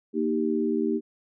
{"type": "chord", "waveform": "sine", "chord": "Eb major", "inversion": "second", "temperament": "equal", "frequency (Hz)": [233.1, 311.1, 392], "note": ["Bb3", "Eb4", "G4"], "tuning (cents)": [0, 0, 0], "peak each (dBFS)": -27, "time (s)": [0.13, 1.01], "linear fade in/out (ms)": 50, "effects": []}